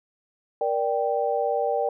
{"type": "chord", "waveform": "sine", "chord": "G minor", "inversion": "first", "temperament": "just", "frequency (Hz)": [470.4, 588, 784], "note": ["Bb4", "D5", "G5"], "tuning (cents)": [16, 2, 0], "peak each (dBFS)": -26, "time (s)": [0.61, 1.89], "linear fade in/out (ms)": 2, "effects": []}